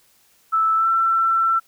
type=tone with pitch glide; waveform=sine; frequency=1315 to 1341.9 Hz; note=E6 to E6; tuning=-5 to +30 cents; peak=-15 dBFS; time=0.52-1.6 s; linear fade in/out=20 ms; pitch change=+35 cents; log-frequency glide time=0.76-0.88 s; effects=white hiss -58 dBFS RMS until 1.67 s